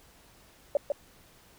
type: tone with echo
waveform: sine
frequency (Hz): 574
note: D5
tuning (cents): -40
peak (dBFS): -20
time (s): 0.75-0.77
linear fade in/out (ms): 2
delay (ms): 150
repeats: 1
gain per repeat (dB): -4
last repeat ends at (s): 0.92
effects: pink hiss -58 dBFS RMS until 1.58 s